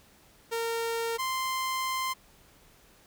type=tone pair in turn; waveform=sawtooth; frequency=460 / 1043.5 Hz; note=A#4 / C6; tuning=-23 / -5 cents; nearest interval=octave + major second; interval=1418 cents; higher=second; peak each=-25 dBFS; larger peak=neither; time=0.51-1.18 / 1.18-2.14 s; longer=second; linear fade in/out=20 ms; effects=pink hiss -59 dBFS RMS until 3.06 s